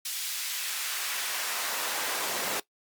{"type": "noise with high-pass filter sweep", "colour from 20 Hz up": "pink", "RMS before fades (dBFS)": -32, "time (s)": [0.05, 2.6], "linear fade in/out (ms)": 5, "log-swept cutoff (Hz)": [3500, 370], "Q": 0.71, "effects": ["noise-tail reverb RT60 0.1 s tail -18 dB re dry", "Opus 48 kbps"]}